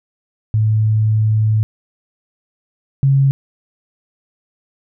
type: tone pair in turn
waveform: sine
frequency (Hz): 108.6 / 136.83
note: A2 / C#3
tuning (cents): -22 / -22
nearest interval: major third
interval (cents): 400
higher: second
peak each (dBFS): -11 / -9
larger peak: second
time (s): 0.54-1.63 / 3.03-3.31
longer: first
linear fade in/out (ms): 0
effects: none